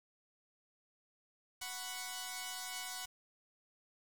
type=chord; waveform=5% pulse; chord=F# suspended fourth; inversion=none; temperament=equal; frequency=740 / 987.8 / 1108.7 Hz; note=F#5 / B5 / C#6; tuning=0 / 0 / 0 cents; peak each=-33 / -35 / -37 dBFS; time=1.61-3.06 s; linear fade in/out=10 ms; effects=9-bit